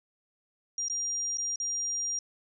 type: tone with dropouts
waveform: sine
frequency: 5700 Hz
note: F8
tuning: 34 cents sharp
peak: -29 dBFS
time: 0.78-2.19 s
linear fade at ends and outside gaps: 2 ms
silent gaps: 0.884-0.898 / 1.373-1.382 / 1.559-1.6 s
effects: none